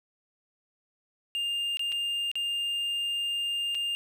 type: tone with dropouts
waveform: triangle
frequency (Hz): 2807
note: F7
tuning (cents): +8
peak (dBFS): -26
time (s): 1.35-3.95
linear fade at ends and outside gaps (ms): 0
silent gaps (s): 1.771-1.794 / 1.92-1.924 / 2.315-2.355 / 3.747-3.751
effects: none